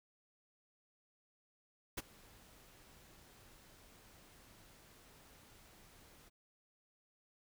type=noise with ADSR envelope; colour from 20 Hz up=pink; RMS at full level=-38 dBFS; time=1.97-6.3 s; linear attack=13 ms; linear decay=26 ms; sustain=-24 dB; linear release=25 ms; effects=none